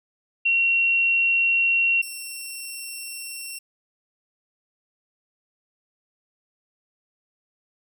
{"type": "tone pair in turn", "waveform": ["sine", "10% pulse"], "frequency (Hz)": [2737, 2721], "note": ["F7", "F7"], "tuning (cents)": [-36, -46], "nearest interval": "unison", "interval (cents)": 10, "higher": "first", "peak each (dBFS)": [-17, -24], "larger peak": "first", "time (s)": [[0.45, 2.02], [2.02, 3.59]], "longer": "neither", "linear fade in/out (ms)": 10, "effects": []}